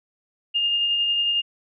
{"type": "tone with tremolo", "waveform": "sine", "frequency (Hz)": 2824, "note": "F7", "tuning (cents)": 19, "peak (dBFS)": -18, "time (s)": [0.54, 1.42], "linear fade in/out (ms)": 20, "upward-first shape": "sine", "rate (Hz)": 11, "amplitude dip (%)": 25, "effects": []}